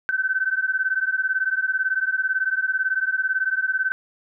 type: beating tone pair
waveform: sine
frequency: 1523 / 1541 Hz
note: F#6 / G6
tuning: +50 / -30 cents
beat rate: 18 Hz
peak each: -23 dBFS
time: 0.09-3.92 s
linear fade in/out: 0 ms
effects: none